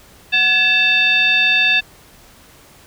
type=tone with frequency modulation; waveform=sine; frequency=2656 Hz; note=E7; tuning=12 cents sharp; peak=-11 dBFS; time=0.32-1.81 s; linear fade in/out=20 ms; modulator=955 Hz; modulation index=1; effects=pink hiss -46 dBFS RMS until 2.86 s